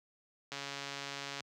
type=click train; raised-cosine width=0.2 ms; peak=-23 dBFS; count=125; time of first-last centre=0.52-1.406 s; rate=140 Hz; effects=high-pass 100 Hz 12 dB/octave